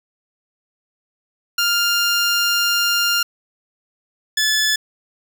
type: tone pair in turn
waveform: 15% pulse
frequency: 1400 / 1728.1 Hz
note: F6 / A6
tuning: +4 / -32 cents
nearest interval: major third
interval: 364 cents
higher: second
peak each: -9 dBFS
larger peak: neither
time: 1.58-3.23 / 4.37-4.76 s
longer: first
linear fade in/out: 5 ms
effects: none